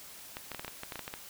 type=clicks; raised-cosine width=0.3 ms; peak=-22 dBFS; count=12; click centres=0.369 / 0.517 / 0.547 / 0.595 / 0.647 / 0.68 / 0.834 / 0.922 / 0.957 / 0.993 / 1.079 / 1.139 s; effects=white hiss -49 dBFS RMS until 1.29 s